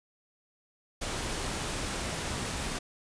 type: noise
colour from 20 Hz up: pink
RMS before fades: -34 dBFS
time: 1.01-2.79 s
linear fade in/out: 10 ms
effects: resampled to 22050 Hz